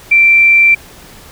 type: tone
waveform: sine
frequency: 2349 Hz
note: D7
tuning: in tune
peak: -4 dBFS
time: 0.11-0.75 s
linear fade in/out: 10 ms
effects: pink hiss -37 dBFS RMS until 1.31 s